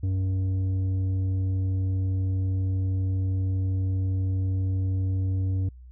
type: tone with tanh clipping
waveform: sine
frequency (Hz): 94.5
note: F#2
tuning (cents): +37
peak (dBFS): -24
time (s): 0.03-5.69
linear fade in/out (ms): 5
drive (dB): 7
effects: added 62 Hz sine -43 dBFS peak until 5.91 s